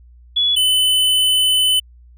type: tone pair in turn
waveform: sine / square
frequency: 3400 / 3018 Hz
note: G#7 / F#7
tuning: +40 / +34 cents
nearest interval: major second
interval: 206 cents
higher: first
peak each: -13 / -13 dBFS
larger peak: neither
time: 0.36-0.56 / 0.56-1.8 s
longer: second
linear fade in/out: 10 ms
effects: added 60 Hz sine -42 dBFS peak until 2.17 s